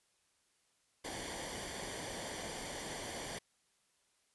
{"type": "noise with comb filter", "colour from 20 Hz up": "pink", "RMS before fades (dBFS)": -43, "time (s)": [1.04, 3.39], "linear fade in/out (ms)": 10, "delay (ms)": 0.76, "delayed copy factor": -0.65, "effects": ["white hiss -75 dBFS RMS until 4.34 s", "resampled to 24000 Hz"]}